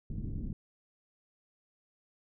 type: low-pass noise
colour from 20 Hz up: pink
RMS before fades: -37 dBFS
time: 0.1-0.53 s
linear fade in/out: 2 ms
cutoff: 250 Hz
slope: 24 dB/octave
effects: none